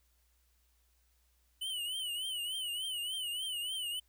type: tone with vibrato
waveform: square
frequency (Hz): 2982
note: F#7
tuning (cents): +13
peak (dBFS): -36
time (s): 1.61-4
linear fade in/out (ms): 10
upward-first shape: triangle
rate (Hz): 3.4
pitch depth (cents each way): 120
effects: added 60 Hz sine -70 dBFS peak until 4.08 s + white hiss -75 dBFS RMS until 4.08 s